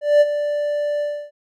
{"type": "tone with ADSR envelope", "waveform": "triangle", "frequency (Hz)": 587.3, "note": "D5", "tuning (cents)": 0, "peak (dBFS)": -6, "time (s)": [0.01, 1.31], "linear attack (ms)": 200, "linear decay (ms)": 34, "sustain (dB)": -11, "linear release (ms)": 300, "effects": []}